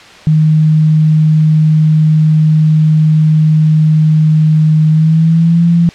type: tone with pitch glide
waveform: sine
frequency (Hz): 155.56 to 169.64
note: D#3 to E3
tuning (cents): 0 to +50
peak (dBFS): -5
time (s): 0.27-5.89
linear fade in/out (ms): 0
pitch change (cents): +150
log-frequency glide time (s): 4.89-5.64
effects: white hiss -35 dBFS RMS until 5.94 s + low-pass 4000 Hz 12 dB/octave